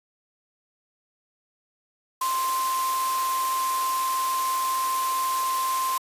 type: tone in noise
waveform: sine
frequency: 1046.5 Hz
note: C6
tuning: in tune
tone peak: -23 dBFS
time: 2.21-5.98 s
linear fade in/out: 5 ms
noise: white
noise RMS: -32 dBFS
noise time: 2.21-5.98 s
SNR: +6 dB
effects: high-pass 400 Hz 12 dB/octave + resampled to 32000 Hz